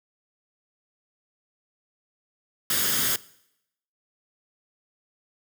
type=noise with comb filter; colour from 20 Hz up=white; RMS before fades=-24 dBFS; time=2.7-3.16 s; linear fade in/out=2 ms; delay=0.6 ms; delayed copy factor=+0.55; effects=noise-tail reverb RT60 0.8 s tail -21 dB re dry + high-pass 80 Hz 12 dB/octave